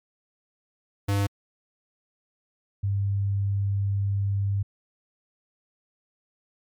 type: tone pair in turn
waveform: square / sine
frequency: 100.2 / 99.51 Hz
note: G2 / G2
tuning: +38 / +26 cents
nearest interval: unison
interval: 12 cents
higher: first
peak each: -22 / -22 dBFS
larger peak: neither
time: 1.08-1.27 / 2.83-4.63 s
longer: second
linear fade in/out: 10 ms
effects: MP3 96 kbps